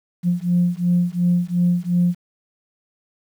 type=beating tone pair; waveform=sine; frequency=174.61 / 177.41 Hz; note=F3 / F3; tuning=0 / +28 cents; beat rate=2.8 Hz; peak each=-18 dBFS; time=0.23-2.15 s; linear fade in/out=50 ms; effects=tanh soft clip ceiling -9 dBFS + 8-bit